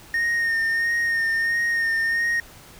triangle tone with vibrato, 1841 Hz, A#6, 22 cents flat, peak -18 dBFS, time 0.14-2.4 s, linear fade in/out 2 ms, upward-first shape sine, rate 1.5 Hz, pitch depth 26 cents each way, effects pink hiss -46 dBFS RMS until 2.79 s

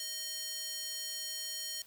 square tone with high-pass filter, 622.3 Hz, D#5, in tune, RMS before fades -40 dBFS, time 0-1.82 s, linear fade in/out 2 ms, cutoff 4400 Hz, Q 1.3, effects white hiss -59 dBFS RMS until 1.86 s

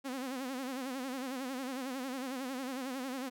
sawtooth tone with vibrato, 260.9 Hz, C4, 5 cents flat, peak -33 dBFS, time 0.04-3.3 s, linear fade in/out 20 ms, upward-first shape sine, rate 11 Hz, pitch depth 100 cents each way, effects none

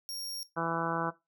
sawtooth tone, 5570 Hz, F8, 5 cents flat, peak -34 dBFS, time 0.09-0.43 s, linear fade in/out 0 ms
harmonic tone, 166.1 Hz, E3, 13 cents sharp, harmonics 1 / 2 / 3 / 4 / 5 / 6 / 7 / 8 / 9, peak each -38 / -38 / -38 / -38 / -38 / -38 / -38 / -38 / -38 dBFS, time 0.56-1.11 s, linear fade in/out 20 ms
effects noise-tail reverb RT60 0.2 s tail -17 dB re dry

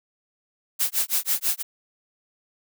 blue noise with tremolo, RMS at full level -21 dBFS, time 0.79-1.63 s, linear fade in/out 20 ms, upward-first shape sine, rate 6.1 Hz, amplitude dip 100%, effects none

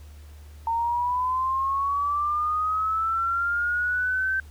sine linear sweep, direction up, 909 to 1556 Hz, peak -22 dBFS, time 0.67-4.4 s, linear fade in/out 2 ms, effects added 74 Hz sine -42 dBFS peak until 4.5 s + pink hiss -56 dBFS RMS until 4.5 s

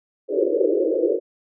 white band-pass noise, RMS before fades -20 dBFS, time 0.28-1.2 s, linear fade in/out 50 ms, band 310 to 550 Hz, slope 96 dB/octave, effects none

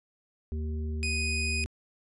harmonic tone, 77.1 Hz, D#2, 15 cents flat, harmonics 1 / 3 / 5, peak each -30 / -40 / -44 dBFS, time 0.52-1.66 s, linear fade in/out 0 ms
sawtooth tone, 2489 Hz, D#7, in tune, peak -26 dBFS, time 1.03-1.64 s, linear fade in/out 0 ms
effects resampled to 24000 Hz

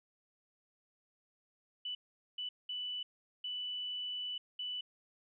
sine tone bursts at uneven times, 2977 Hz, F#7, 10 cents sharp, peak -37 dBFS, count 5, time 1.85-1.95 / 2.38-2.49 / 2.69-3.03 / 3.44-4.38 / 4.59-4.81 s, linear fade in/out 5 ms, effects none

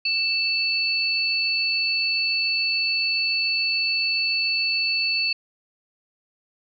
sine tone pair together, 2650 / 4457 Hz, E7 / C#8, +9 / +9 cents, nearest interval major sixth, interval 900 cents, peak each -23 dBFS, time 0.05-5.33 s, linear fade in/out 5 ms, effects none

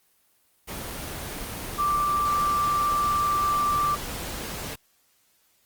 sine tone in noise, 1174.7 Hz, D6, in tune, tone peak -21 dBFS, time 1.78-3.96 s, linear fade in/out 20 ms, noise pink, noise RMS -34 dBFS, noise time 0.67-4.76 s, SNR +10 dB, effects white hiss -65 dBFS RMS until 5.65 s + Opus 24 kbps

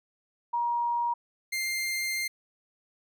sine / sawtooth tone pair in turn, 949 / 2102 Hz, A#5 / C7, +31 / +7 cents, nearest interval octave + major second, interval 1376 cents, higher second, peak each -25 dBFS, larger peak neither, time 0.53-1.14 / 1.52-2.28 s, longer second, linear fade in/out 10 ms, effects none

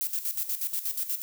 violet noise with tremolo, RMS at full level -29 dBFS, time 0.01-1.22 s, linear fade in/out 0 ms, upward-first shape square, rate 8.3 Hz, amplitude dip 70%, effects none

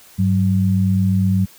sine tone pair together, 99.6 / 188.02 Hz, G2 / F#3, +28 / +28 cents, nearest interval major seventh, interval 1100 cents, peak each -16 dBFS, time 0.18-1.46 s, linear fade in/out 20 ms, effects white hiss -46 dBFS RMS until 1.58 s

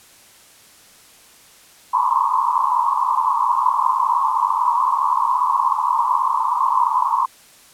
pink band-pass noise, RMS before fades -18 dBFS, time 1.93-7.26 s, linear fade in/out 10 ms, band 930 to 1100 Hz, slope 96 dB/octave, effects white hiss -48 dBFS RMS until 7.73 s + low-pass 12000 Hz 12 dB/octave

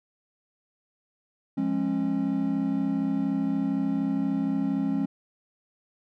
triangle chord, Db major, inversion first, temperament equal with one note detuned, 174.61 / 207.7 / 271.8 Hz, F3 / Ab3 / Db4, 0 / 0 / -34 cents, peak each -30 / -27 / -24 dBFS, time 1.57-5.06 s, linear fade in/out 10 ms, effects none

